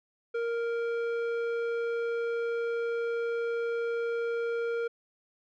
square tone with low-pass filter, 466.2 Hz, A#4, in tune, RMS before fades -31 dBFS, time 0.34-4.88 s, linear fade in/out 10 ms, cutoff 1700 Hz, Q 0.86, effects none

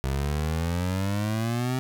25% pulse exponential sweep, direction up, 65.9 to 130.81 Hz, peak -21 dBFS, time 0.04-1.79 s, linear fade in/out 0 ms, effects none

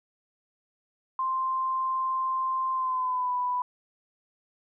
sine tone with pitch glide, 1046.5 to 991.2 Hz, C6 to B5, 0 to +6 cents, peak -25 dBFS, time 1.19-3.62 s, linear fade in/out 2 ms, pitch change -94 cents, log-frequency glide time 2.73-3.33 s, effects none

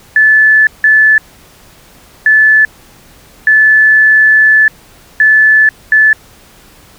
sine tone bursts at uneven times, 1738 Hz, A6, 22 cents flat, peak -3 dBFS, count 6, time 0.16-0.67 / 0.84-1.18 / 2.26-2.65 / 3.47-4.68 / 5.2-5.69 / 5.92-6.13 s, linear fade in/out 2 ms, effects pink hiss -41 dBFS RMS until 6.98 s

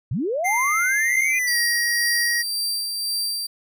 sine linear sweep, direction up, 93.9 to 2467 Hz, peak -21 dBFS, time 0.11-1.39 s, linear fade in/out 5 ms
square tone with pitch glide, 2093 to 1897.2 Hz, C7 to A#6, 0 to +30 cents, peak -21 dBFS, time 0.44-2.43 s, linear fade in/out 20 ms, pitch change -170 cents, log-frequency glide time 1.27-1.58 s
sawtooth tone with tremolo, 4699 Hz, D8, in tune, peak -19 dBFS, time 1.47-3.47 s, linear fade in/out 10 ms, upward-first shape sine, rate 1.9 Hz, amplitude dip 35%
effects none

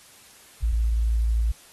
sine tone, 56.2 Hz, A1, 37 cents sharp, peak -19 dBFS, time 0.62-1.52 s, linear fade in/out 10 ms, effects white hiss -51 dBFS RMS until 1.72 s + AAC 32 kbps

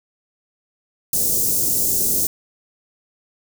white band-stop noise, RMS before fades -19 dBFS, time 1.13-2.27 s, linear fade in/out 2 ms, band 500 to 6100 Hz, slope 24 dB/octave, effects none

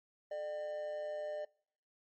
triangle tone with amplitude modulation, 601 Hz, D5, 40 cents sharp, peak -33 dBFS, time 0.31-1.45 s, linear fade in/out 5 ms, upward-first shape sine, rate 168 Hz, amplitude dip 55%, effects noise-tail reverb RT60 0.6 s tail -25 dB re dry + MP3 32 kbps

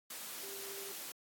sine tone in noise, 394.6 Hz, G4, 11 cents sharp, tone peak -48 dBFS, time 0.43-0.92 s, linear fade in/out 5 ms, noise white, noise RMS -45 dBFS, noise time 0.1-1.12 s, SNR -6 dB, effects high-pass 200 Hz 12 dB/octave + AAC 64 kbps

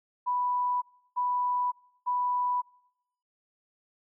sine tone bursts, 987.8 Hz, B5, in tune, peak -25 dBFS, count 3, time 0.26-2.62 s, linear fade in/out 20 ms, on 560 ms, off 340 ms, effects noise-tail reverb RT60 0.9 s tail -26 dB re dry

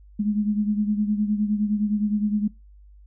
sine beating tone pair, 207.7 / 217.4 Hz, G#3 / A3, 0 / -21 cents, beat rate 9.7 Hz, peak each -21 / -27 dBFS, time 0.19-2.48 s, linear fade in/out 10 ms, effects noise-tail reverb RT60 0.2 s tail -22 dB re dry + added 50 Hz sine -46 dBFS peak until 3.06 s

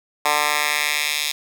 10% pulse tone with high-pass filter sweep, 148.7 Hz, D3, 22 cents sharp, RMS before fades -21 dBFS, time 0.25-1.32 s, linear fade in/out 5 ms, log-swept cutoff 1000 to 3300 Hz, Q 1.4, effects none

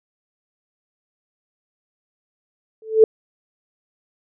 sine tone with exponential growth, 440 Hz, A4, in tune, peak -3 dBFS, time 2.82-3.04 s, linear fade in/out 2 ms, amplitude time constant 47 ms, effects none

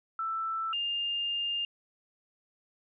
sine tone pair in turn, 1326 / 2810 Hz, E6 / F7, +10 / +10 cents, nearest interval octave + minor second, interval 1300 cents, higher second, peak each -30 / -29 dBFS, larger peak second, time 0.19-0.73 / 0.73-1.65 s, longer second, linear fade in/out 2 ms, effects none

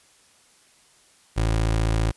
25% pulse tone, 55 Hz, A1, in tune, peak -16 dBFS, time 1.36-2.12 s, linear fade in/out 20 ms, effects white hiss -57 dBFS RMS until 2.16 s + resampled to 24000 Hz

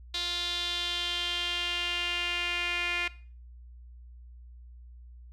sawtooth tone with band-pass filter sweep, 350 Hz, F4, 4 cents sharp, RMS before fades -31 dBFS, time 0.14-3.08 s, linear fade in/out 5 ms, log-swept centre 3800 to 2400 Hz, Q 5.2, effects noise-tail reverb RT60 0.4 s tail -18 dB re dry + added 60 Hz sine -46 dBFS peak until 5.32 s

